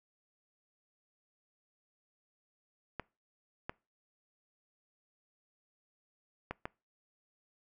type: clicks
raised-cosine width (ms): 0.5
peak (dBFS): -22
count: 4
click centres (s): 2.997 / 3.695 / 6.51 / 6.655
effects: noise-tail reverb RT60 0.3 s tail -24 dB re dry